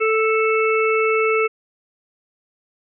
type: harmonic tone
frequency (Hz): 440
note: A4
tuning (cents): 0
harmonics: 1 / 3 / 5 / 6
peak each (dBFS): -17 / -22 / -24 / -25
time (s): 0-1.48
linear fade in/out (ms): 20
effects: none